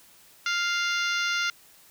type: harmonic tone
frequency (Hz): 698.5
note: F5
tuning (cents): 0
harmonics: 2 / 3 / 4 / 5 / 6 / 7 / 8 / 9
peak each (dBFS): -27 / -31 / -33 / -35 / -37 / -38 / -39 / -40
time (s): 0.46-1.5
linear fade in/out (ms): 2
effects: white hiss -55 dBFS RMS until 1.9 s